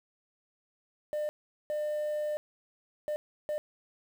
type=tone bursts at uneven times; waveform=sine; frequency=601 Hz; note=D5; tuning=40 cents sharp; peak=-27 dBFS; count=4; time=1.13-1.29 / 1.7-2.37 / 3.08-3.16 / 3.49-3.58 s; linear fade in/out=0 ms; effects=tanh soft clip ceiling -29 dBFS + 9-bit